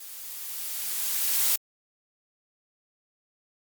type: noise with level ramp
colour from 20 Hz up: blue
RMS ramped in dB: -42 to -22 dBFS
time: 0-1.56 s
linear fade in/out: 5 ms
effects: Opus 48 kbps